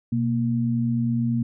sine tone pair together, 123.91 / 233.1 Hz, B2 / A#3, +6 / 0 cents, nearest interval major seventh, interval 1094 cents, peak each -24 / -22 dBFS, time 0.12-1.43 s, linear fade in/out 5 ms, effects none

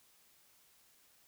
silence, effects white hiss -67 dBFS RMS until 1.27 s

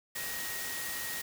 sine tone in noise, 1883 Hz, A#6, 17 cents sharp, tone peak -41 dBFS, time 0.15-1.22 s, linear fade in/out 10 ms, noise white, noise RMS -38 dBFS, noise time 0.15-1.22 s, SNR -6 dB, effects none

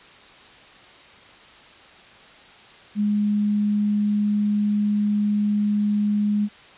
sine tone, 207.7 Hz, G#3, in tune, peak -18 dBFS, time 2.95-6.49 s, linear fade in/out 50 ms, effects white hiss -47 dBFS RMS until 6.77 s + resampled to 8000 Hz

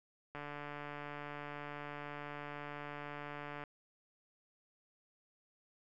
click train, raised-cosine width 0.5 ms, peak -30 dBFS, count 481, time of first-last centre 0.35-3.638 s, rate 146 Hz, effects none

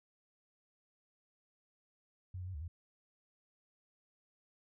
sine tone with pitch steps, 92 / 90.3 / 93.8 / 72.5 / 84.9 Hz, F#2 / F#2 / F#2 / D2 / F2, -9 / -42 / +24 / -22 / -48 cents, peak -40 dBFS, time 2.34-2.68 s, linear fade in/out 5 ms, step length 68 ms, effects none

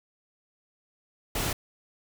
pink noise, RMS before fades -29 dBFS, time 1.35-1.53 s, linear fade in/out 5 ms, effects none

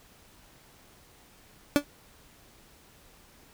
30% pulse tone with exponential decay, 289.4 Hz, D4, 25 cents flat, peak -12 dBFS, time 1.76-1.84 s, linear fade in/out 0 ms, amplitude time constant 17 ms, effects pink hiss -57 dBFS RMS until 3.53 s

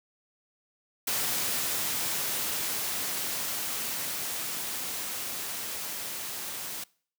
white noise with level ramp, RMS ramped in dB -29 to -37 dBFS, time 1.07-6.84 s, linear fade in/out 5 ms, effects noise-tail reverb RT60 0.5 s tail -24 dB re dry + high-pass 100 Hz 12 dB/octave

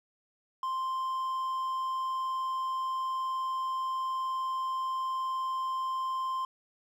triangle tone, 1046.5 Hz, C6, in tune, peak -28 dBFS, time 0.63-6.45 s, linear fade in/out 2 ms, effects none

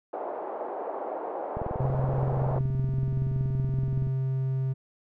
white band-pass noise, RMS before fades -34 dBFS, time 0.13-2.59 s, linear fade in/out 5 ms, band 390 to 780 Hz, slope 24 dB/octave
click train, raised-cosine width 5 ms, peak -21 dBFS, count 54, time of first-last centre 1.57-4.07 s, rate 21.2 Hz
triangle tone, 132.3 Hz, C3, 20 cents sharp, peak -23 dBFS, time 1.79-4.74 s, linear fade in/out 20 ms
effects none

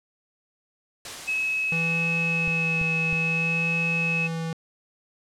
white noise with exponential decay, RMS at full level -34 dBFS, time 1.05-3.72 s, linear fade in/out 2 ms, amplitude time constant 580 ms
sine tone, 2572 Hz, E7, 43 cents flat, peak -23 dBFS, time 1.27-4.28 s, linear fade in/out 20 ms
square tone with vibrato, 164.81 Hz, E3, in tune, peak -28 dBFS, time 1.72-4.53 s, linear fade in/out 2 ms, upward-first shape sine, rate 0.59 Hz, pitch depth 19 cents each way
clicks, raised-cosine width 5 ms, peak -23 dBFS, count 3, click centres 2.478 / 2.814 / 3.129 s
effects low-pass 8000 Hz 12 dB/octave

